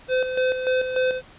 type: tone with tremolo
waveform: square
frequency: 512 Hz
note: C5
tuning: 38 cents flat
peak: -19 dBFS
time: 0.08-1.22 s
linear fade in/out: 50 ms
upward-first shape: square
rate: 3.4 Hz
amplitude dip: 55%
effects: pink hiss -48 dBFS RMS until 1.38 s + resampled to 8000 Hz